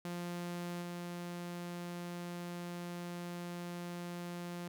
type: tone with level steps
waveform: sawtooth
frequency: 174.61 Hz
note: F3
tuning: in tune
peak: -35 / -37 dBFS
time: 0.05-4.68 s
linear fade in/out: 2 ms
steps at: 0.81 s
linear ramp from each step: 20 ms
effects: none